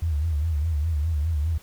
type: tone with vibrato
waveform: sine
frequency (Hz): 77.78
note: D#2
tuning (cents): 0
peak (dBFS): -21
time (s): 0.02-1.58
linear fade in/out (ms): 5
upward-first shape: sine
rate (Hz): 4.9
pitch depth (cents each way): 130
effects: pink hiss -51 dBFS RMS until 1.62 s